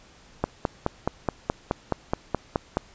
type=click train; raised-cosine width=1 ms; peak=-8 dBFS; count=12; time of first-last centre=0.44-2.771 s; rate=4.72 Hz; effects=pink hiss -53 dBFS RMS until 2.94 s + resampled to 16000 Hz